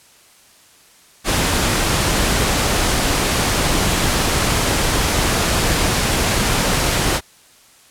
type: noise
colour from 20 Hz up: pink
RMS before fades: -17 dBFS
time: 1.24-7.21 s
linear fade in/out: 50 ms
effects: white hiss -49 dBFS RMS until 7.9 s + low-pass 11000 Hz 12 dB/octave